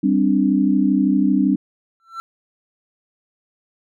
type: chord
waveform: sine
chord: G suspended fourth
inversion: none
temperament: just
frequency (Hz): 196 / 261.3 / 294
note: G3 / C4 / D4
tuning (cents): 0 / -2 / +2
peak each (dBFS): -18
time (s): 0.03-1.56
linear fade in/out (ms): 10
type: tone with exponential growth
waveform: triangle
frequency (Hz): 1344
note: E6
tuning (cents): +33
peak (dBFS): -22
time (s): 2-2.2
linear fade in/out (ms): 0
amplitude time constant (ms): 42
effects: none